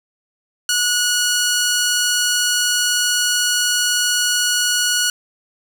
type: tone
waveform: 10% pulse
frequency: 1459 Hz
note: F#6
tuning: 25 cents flat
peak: -7 dBFS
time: 0.69-5.1 s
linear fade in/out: 2 ms
effects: none